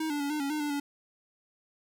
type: tone with pitch steps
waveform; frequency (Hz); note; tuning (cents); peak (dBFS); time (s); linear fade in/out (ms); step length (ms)
square; 316.2 / 292 / 283.9 / 302.5 / 278.6 / 304 / 294.1 / 285.4; D#4 / D4 / C#4 / D#4 / C#4 / D#4 / D4 / D4; +28 / -10 / +41 / -49 / +9 / -40 / +3 / -49; -30; 0-0.8; 5; 100
effects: none